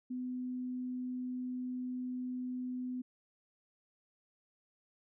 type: tone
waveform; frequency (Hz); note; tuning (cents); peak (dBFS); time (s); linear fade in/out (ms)
sine; 251.7; B3; +33; -36; 0.1-3.02; 10
effects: none